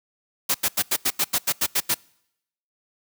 white noise bursts, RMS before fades -21 dBFS, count 11, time 0.49-1.945 s, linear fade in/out 10 ms, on 55 ms, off 85 ms, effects noise-tail reverb RT60 0.8 s tail -26 dB re dry + high-pass 80 Hz 12 dB/octave

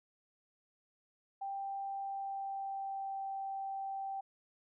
sine tone with pitch glide, 787 to 780.2 Hz, G5 to G5, +7 to -8 cents, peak -37 dBFS, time 1.41-4.21 s, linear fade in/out 10 ms, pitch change -15 cents, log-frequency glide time 1.95-3.24 s, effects none

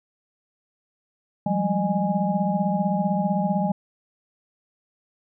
sine tone cluster, 171.8 / 191.8 / 207.4 / 611 / 828 Hz, F3 / G3 / G#3 / D#5 / G#5, -28 / -37 / -2 / -32 / -5 cents, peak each -27 / -24 / -29 / -29 / -27 dBFS, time 1.46-3.72 s, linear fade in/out 5 ms, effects none

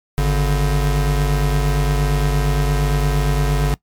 square tone pair together, 50.59 / 143.1 Hz, G#1 / D3, -45 / -45 cents, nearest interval octave + tritone, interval 1800 cents, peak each -17 / -19 dBFS, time 0.18-3.74 s, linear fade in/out 0 ms, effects noise-tail reverb RT60 0.1 s tail -21 dB re dry + MP3 96 kbps

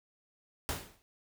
pink noise with exponential decay, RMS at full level -32 dBFS, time 0.69-1.02 s, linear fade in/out 0 ms, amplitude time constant 70 ms, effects none

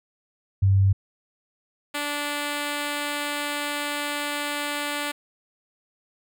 sine / 5% pulse tone pair in turn, 97.3 / 291.6 Hz, G2 / D4, -12 / -12 cents, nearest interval octave + perfect fifth, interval 1900 cents, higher second, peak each -15 dBFS, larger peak neither, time 0.62-0.93 / 1.94-5.12 s, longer second, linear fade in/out 10 ms, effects none

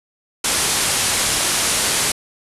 white low-pass noise, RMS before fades -19 dBFS, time 0.44-2.12 s, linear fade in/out 5 ms, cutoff 11000 Hz, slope 48 dB/octave, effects resampled to 32000 Hz

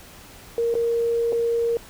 sine tone with dropouts, 466.2 Hz, A#4, in tune, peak -19 dBFS, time 0.58-1.77 s, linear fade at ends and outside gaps 1 ms, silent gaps 0.741-0.752 / 1.323-1.329 s, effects pink hiss -45 dBFS RMS until 1.89 s

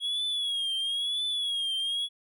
triangle tone with vibrato, 3322 Hz, G#7, in tune, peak -26 dBFS, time 0-2.09 s, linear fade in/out 50 ms, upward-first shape triangle, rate 1 Hz, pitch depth 98 cents each way, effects none

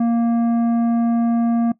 sine tone with tanh clipping, 233.1 Hz, A#3, in tune, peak -16 dBFS, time 0-1.72 s, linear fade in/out 5 ms, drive 9 dB, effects noise-tail reverb RT60 0.1 s tail -18 dB re dry

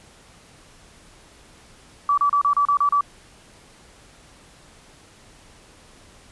sine tone bursts, 1152 Hz, D6, 34 cents flat, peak -15 dBFS, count 8, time 2.09-3.009 s, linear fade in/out 2 ms, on 86 ms, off 33 ms, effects pink hiss -50 dBFS RMS until 6.31 s + resampled to 24000 Hz

